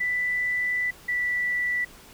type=tone pair in turn; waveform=sine; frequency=1983 / 1964.8 Hz; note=B6 / B6; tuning=+7 / -9 cents; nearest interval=unison; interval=16 cents; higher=first; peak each=-23 dBFS; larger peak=neither; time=0-0.91 / 1.08-1.85 s; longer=first; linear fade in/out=10 ms; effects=pink hiss -49 dBFS RMS until 2.13 s